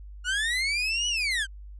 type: linear two-way sweep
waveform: 30% pulse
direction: up then down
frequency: 1415 to 2963 to 1510 Hz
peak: -22 dBFS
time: 0.24-1.47 s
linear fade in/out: 50 ms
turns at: 1.08 s
effects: added 50 Hz sine -40 dBFS peak until 1.79 s + resampled to 22050 Hz